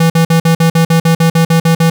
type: tone bursts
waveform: square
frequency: 164.81 Hz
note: E3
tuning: in tune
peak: -7 dBFS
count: 13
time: 0-1.9 s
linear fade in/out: 5 ms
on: 100 ms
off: 50 ms
effects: none